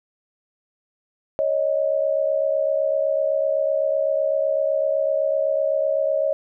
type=tone pair together; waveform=sine; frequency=554.4 / 622.3 Hz; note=C#5 / D#5; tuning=0 / 0 cents; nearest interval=major second; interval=200 cents; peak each=-21 dBFS; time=1.39-6.33 s; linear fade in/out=0 ms; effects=none